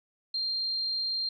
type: tone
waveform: sine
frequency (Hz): 4186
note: C8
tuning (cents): 0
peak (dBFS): -28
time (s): 0.34-1.29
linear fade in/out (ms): 5
effects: none